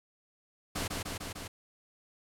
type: noise with echo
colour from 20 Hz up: pink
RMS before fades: -34 dBFS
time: 0.75-0.88 s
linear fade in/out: 10 ms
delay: 150 ms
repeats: 4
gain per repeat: -2 dB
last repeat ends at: 1.48 s
effects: low-pass 12000 Hz 12 dB/octave